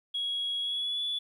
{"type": "tone with pitch glide", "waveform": "sine", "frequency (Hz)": [3322, 3439], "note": ["G#7", "A7"], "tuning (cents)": [0, -40], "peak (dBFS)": -28, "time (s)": [0.14, 1.19], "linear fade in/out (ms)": 10, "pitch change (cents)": 60, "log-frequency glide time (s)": [0.6, 1.02], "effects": ["tanh soft clip ceiling -25 dBFS", "11-bit"]}